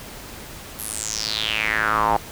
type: tone with band-pass filter sweep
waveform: square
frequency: 54.3 Hz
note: A1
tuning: 22 cents flat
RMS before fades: -23 dBFS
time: 0.79-2.17 s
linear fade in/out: 0 ms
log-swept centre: 12000 to 800 Hz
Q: 5.4
effects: pink hiss -38 dBFS RMS until 2.31 s